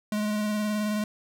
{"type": "tone with vibrato", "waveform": "square", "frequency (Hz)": 210.9, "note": "G#3", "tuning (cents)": 27, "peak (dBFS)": -26, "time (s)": [0.12, 1.04], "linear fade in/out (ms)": 2, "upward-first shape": "square", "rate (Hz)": 19, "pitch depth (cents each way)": 16, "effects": []}